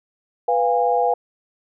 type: chord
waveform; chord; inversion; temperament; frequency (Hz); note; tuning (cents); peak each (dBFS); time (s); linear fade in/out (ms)
sine; F diminished; second; equal with one note detuned; 493.9 / 698.5 / 816.3; Cb5 / F5 / Ab5; 0 / 0 / -30; -20; 0.48-1.14; 5
effects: none